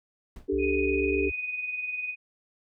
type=noise with exponential decay; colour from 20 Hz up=brown; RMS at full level=-38 dBFS; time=0.36-0.54 s; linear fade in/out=2 ms; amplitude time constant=37 ms
type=chord; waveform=sine; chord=D suspended fourth; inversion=none; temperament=equal; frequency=293.7 / 392 / 440 Hz; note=D4 / G4 / A4; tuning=0 / 0 / 0 cents; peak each=-30 / -26 / -31 dBFS; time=0.48-1.3 s; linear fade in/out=20 ms
type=tone; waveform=sine; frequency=66.4 Hz; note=C2; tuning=26 cents sharp; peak=-33 dBFS; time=0.52-1.32 s; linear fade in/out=10 ms
type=tone with tremolo; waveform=sine; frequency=2489 Hz; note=D#7; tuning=in tune; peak=-27 dBFS; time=0.58-2.16 s; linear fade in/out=50 ms; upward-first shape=triangle; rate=20 Hz; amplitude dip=60%
effects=none